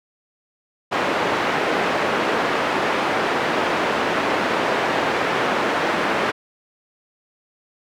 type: band-pass noise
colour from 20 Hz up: pink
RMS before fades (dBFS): -21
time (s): 0.91-6.32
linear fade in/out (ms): 20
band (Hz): 340 to 2100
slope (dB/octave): 12
effects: none